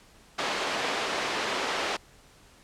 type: band-pass noise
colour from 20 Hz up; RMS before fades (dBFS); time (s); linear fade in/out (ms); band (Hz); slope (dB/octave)
pink; -30; 0.38-1.97; 10; 440 to 4300; 12
effects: pink hiss -56 dBFS RMS until 2.63 s + low-pass 10000 Hz 12 dB/octave